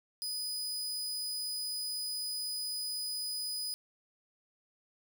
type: tone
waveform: sawtooth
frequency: 4978 Hz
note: D#8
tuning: in tune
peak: -32 dBFS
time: 0.22-3.74 s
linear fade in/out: 0 ms
effects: none